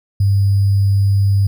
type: tone with sample-and-hold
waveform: sine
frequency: 98.9 Hz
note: G2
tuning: 16 cents sharp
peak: -10 dBFS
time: 0.2-1.47 s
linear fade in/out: 5 ms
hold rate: 4900 Hz
effects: none